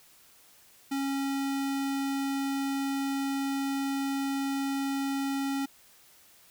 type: tone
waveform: square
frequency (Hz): 274.5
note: C#4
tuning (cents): -17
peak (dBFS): -29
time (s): 0.91-5.66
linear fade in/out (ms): 10
effects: white hiss -58 dBFS RMS until 6.5 s